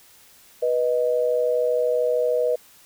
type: tone pair together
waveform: sine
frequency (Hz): 489.4 / 622.3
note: B4 / D#5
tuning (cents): -16 / 0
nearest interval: major third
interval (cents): 416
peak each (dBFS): -20 / -23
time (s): 0.62-2.56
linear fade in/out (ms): 10
effects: white hiss -52 dBFS RMS until 2.85 s